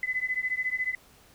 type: beating tone pair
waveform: sine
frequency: 2009 / 2023 Hz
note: B6 / B6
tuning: +29 / +41 cents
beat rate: 14 Hz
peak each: -30 dBFS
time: 0.03-0.95 s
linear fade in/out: 2 ms
effects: pink hiss -57 dBFS RMS until 1.34 s